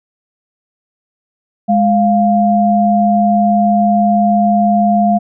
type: tone pair together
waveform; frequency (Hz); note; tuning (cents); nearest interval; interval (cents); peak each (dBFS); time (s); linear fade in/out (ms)
sine; 207.7 / 698.5; G#3 / F5; 0 / 0; octave + major sixth; 2100; -11; 1.68-5.19; 20
effects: none